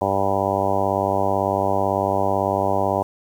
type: harmonic tone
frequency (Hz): 98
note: G2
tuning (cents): 0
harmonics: 1 / 2 / 3 / 4 / 5 / 6 / 7 / 8 / 9 / 10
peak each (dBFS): -29 / -30 / -30 / -28 / -29 / -24 / -26 / -25 / -28 / -28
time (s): 0.01-3.03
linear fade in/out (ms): 5
effects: 8-bit